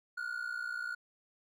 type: ring-modulated tone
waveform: triangle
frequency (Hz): 1445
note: F#6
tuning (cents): -41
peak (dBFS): -31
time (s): 0.17-0.95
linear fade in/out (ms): 10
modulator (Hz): 30.1
effects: none